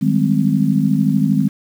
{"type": "chord", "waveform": "sine", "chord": "Ab major seventh", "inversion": "second", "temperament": "just", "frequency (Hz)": [155.74, 194.67, 207.7, 259.6], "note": ["Eb3", "G3", "Ab3", "C4"], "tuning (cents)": [2, -12, 0, -13], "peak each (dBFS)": [-18, -19, -17, -18], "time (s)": [0.01, 1.49], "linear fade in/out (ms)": 20, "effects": ["7-bit"]}